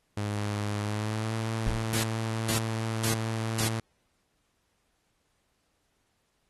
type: tone with pitch glide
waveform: sawtooth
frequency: 103.83 to 111.93 Hz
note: G#2 to A2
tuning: 0 to +30 cents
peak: -25 dBFS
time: 0.17-3.8 s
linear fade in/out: 5 ms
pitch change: +130 cents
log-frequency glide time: 0.81-1.35 s
type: noise with exponential decay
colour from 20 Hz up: brown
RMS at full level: -28 dBFS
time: 1.66-2.09 s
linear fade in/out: 2 ms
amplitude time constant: 93 ms
type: noise bursts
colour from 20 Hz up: white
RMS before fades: -29 dBFS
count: 4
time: 1.93-3.69 s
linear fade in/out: 10 ms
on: 110 ms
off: 440 ms
effects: pink hiss -73 dBFS RMS until 6.49 s + AAC 32 kbps

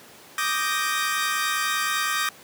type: chord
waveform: sawtooth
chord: Eb major seventh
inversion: third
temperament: equal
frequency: 1174.7 / 1244.5 / 1568 / 1864.7 Hz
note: D6 / Eb6 / G6 / Bb6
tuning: 0 / 0 / 0 / 0 cents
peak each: -25 dBFS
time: 0.38-2.29 s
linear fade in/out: 2 ms
effects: pink hiss -47 dBFS RMS until 2.43 s + high-pass 200 Hz 12 dB/octave

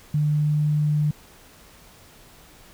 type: tone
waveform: sine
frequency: 149.9 Hz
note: D3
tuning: 36 cents sharp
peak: -18 dBFS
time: 0.14-1.11 s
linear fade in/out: 5 ms
effects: pink hiss -50 dBFS RMS until 2.73 s

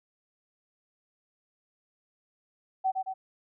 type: tone with echo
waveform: sine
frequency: 760 Hz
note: F#5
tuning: 46 cents sharp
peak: -23 dBFS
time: 2.84-2.92 s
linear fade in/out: 20 ms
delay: 110 ms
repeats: 2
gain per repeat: -4 dB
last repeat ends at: 3.14 s
effects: none

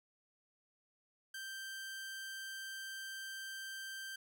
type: tone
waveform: sawtooth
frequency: 1568 Hz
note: G6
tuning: in tune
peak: -40 dBFS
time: 1.34-4.16 s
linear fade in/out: 5 ms
effects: none

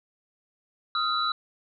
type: tone cluster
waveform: sine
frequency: 1253 / 1374 / 3948 Hz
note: D#6 / F6 / B7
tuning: +12 / -29 / -1 cents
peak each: -27 / -30 / -28 dBFS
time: 0.95-1.32 s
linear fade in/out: 2 ms
effects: none

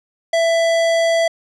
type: tone with hard clipping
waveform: sine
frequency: 664 Hz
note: E5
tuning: 12 cents sharp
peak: -15 dBFS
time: 0.33-1.28 s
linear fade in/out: 5 ms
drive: 17 dB
effects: resampled to 24000 Hz

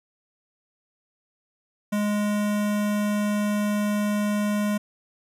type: tone with notch filter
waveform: square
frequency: 207.7 Hz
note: G#3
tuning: in tune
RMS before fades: -24 dBFS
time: 1.92-4.78 s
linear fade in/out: 10 ms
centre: 4400 Hz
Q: 1.9
effects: resampled to 32000 Hz + 10-bit

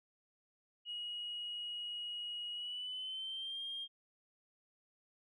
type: tone with pitch glide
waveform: sine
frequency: 2897 to 3214 Hz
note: F#7 to G7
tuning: -37 to +43 cents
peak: -39 dBFS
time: 0.85-3.88 s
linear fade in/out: 50 ms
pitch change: +180 cents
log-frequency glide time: 2.53-3.62 s
effects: tanh soft clip ceiling -35 dBFS

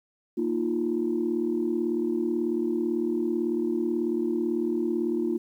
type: chord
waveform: sine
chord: Bb suspended fourth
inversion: none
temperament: equal with one note detuned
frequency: 232.4 / 311.1 / 349.2 Hz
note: Bb3 / Eb4 / F4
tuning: -5 / 0 / 0 cents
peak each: -29 / -29 / -26 dBFS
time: 0.37-5.38 s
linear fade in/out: 10 ms
effects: tanh soft clip ceiling -16 dBFS + 10-bit

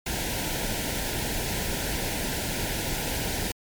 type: band-stop noise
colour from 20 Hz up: pink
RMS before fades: -29 dBFS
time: 0.06-3.52 s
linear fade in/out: 5 ms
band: 990 to 1400 Hz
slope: 96 dB/octave
effects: MP3 96 kbps

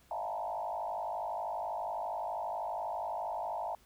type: tone with frequency modulation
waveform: sine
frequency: 783 Hz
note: G5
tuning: 2 cents flat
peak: -34 dBFS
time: 0.11-3.75 s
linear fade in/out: 2 ms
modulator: 52.2 Hz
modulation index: 3
effects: added 60 Hz sine -68 dBFS peak until 3.85 s + pink hiss -65 dBFS RMS until 3.85 s

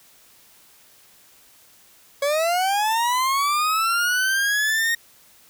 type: linear sweep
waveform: 40% pulse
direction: up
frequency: 554 to 1864.7 Hz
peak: -18 dBFS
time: 2.22-4.95 s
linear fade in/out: 5 ms
effects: white hiss -53 dBFS RMS until 5.49 s

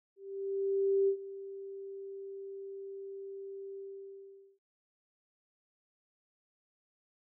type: tone with ADSR envelope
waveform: sine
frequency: 392 Hz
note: G4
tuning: in tune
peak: -24 dBFS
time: 0.16-4.59 s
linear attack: 920 ms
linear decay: 84 ms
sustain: -17 dB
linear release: 810 ms
effects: none

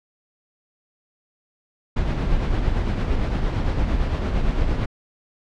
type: noise with tremolo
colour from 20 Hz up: brown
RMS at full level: -19 dBFS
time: 1.96-4.86 s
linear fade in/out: 10 ms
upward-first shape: triangle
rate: 8.8 Hz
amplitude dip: 45%
effects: low-pass 4000 Hz 12 dB/octave

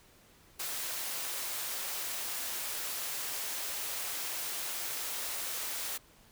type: high-pass noise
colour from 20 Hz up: white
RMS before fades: -37 dBFS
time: 0.59-5.98 s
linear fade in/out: 10 ms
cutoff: 400 Hz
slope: 12 dB/octave
effects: pink hiss -61 dBFS RMS until 6.31 s

